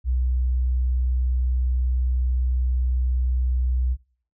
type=tone; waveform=sine; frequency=62.7 Hz; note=B1; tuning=27 cents sharp; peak=-19 dBFS; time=0.04-3.97 s; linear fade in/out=50 ms; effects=noise-tail reverb RT60 0.5 s tail -21 dB re dry